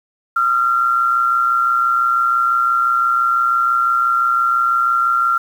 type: tone pair together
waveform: sine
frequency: 1244.5 / 1370.4 Hz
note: D#6 / F6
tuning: 0 / -33 cents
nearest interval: major second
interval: 167 cents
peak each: -22 / -13 dBFS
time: 0.36-5.38 s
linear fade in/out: 5 ms
effects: 7-bit